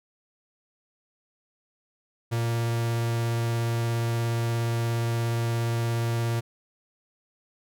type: tone with vibrato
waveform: 45% pulse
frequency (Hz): 116.54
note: A#2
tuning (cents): 0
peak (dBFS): -24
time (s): 2.31-6.41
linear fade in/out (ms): 20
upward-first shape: triangle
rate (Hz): 17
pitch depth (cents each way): 10
effects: none